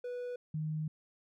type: tone pair in turn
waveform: triangle / sine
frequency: 491.4 / 155.14 Hz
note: B4 / D#3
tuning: -9 / -5 cents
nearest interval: octave + minor sixth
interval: 1996 cents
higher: first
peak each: -35 / -33 dBFS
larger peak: second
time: 0.04-0.36 / 0.54-0.88 s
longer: second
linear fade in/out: 5 ms
effects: none